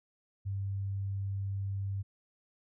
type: tone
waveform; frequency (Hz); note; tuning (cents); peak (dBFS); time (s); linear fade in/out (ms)
sine; 98.3; G2; +5; -32; 0.45-2.03; 20
effects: none